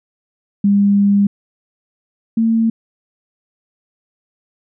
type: tone pair in turn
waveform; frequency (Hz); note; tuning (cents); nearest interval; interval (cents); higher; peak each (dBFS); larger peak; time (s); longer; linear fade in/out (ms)
sine; 201.3 / 226; G3 / A3; +46 / +47; major second; 201; second; -9 / -11; first; 0.64-1.27 / 2.37-2.7; first; 5
effects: none